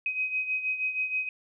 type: beating tone pair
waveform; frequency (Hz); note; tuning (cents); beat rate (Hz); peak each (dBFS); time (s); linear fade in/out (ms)
sine; 2521 / 2527.3; D#7 / D#7; +22 / +26; 6.3; -28 / -34; 0.06-1.29; 2
effects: none